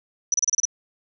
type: tone bursts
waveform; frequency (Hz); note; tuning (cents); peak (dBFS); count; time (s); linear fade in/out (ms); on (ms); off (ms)
sine; 5920; F#8; 0; -17; 7; 0.32-0.653; 2; 21; 31
effects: none